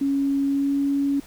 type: tone with pitch glide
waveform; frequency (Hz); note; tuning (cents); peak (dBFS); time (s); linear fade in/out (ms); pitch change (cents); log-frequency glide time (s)
sine; 277.2 to 279.9; C#4 to C#4; 0 to +17; -19; 0.01-1.2; 5; +17; 0.45-0.75
effects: pink hiss -48 dBFS RMS until 1.26 s